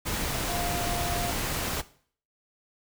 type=tone in noise; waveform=sine; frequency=700 Hz; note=F5; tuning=4 cents sharp; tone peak=-32 dBFS; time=0.48-1.32 s; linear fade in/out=20 ms; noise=pink; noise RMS=-30 dBFS; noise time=0.05-1.82 s; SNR=-5 dB; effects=noise-tail reverb RT60 0.5 s tail -17 dB re dry